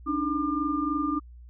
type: tone cluster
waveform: sine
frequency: 285.1 / 308.4 / 1200 Hz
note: C#4 / D#4 / D6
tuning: +49 / -15 / +37 cents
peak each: -29 dBFS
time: 0.06-1.2 s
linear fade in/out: 20 ms
effects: added 60 Hz sine -44 dBFS peak until 1.49 s